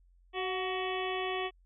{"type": "harmonic tone with a mistuned harmonic", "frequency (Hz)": 375, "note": "F#4", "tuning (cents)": 23, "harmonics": [1, 2, 3, 5, 6, 7, 8, 9], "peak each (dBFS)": [-35, -38, -40, -42, -43, -43, -44, -45], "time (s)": [0.33, 1.51], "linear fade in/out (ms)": 50, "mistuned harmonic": 2, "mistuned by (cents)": -39, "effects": ["added 44 Hz sine -60 dBFS peak until 1.65 s"]}